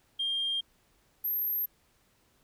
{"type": "tone pair in turn", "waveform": "sine", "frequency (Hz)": [3204, 12816], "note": ["G7", "G9"], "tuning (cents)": [37, 37], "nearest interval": "2 octaves", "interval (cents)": 2400, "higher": "second", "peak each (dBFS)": -27, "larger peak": "neither", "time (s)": [[0.19, 0.61], [1.24, 1.66]], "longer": "neither", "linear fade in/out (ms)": 10, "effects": ["tanh soft clip ceiling -24 dBFS", "pink hiss -68 dBFS RMS until 2.43 s"]}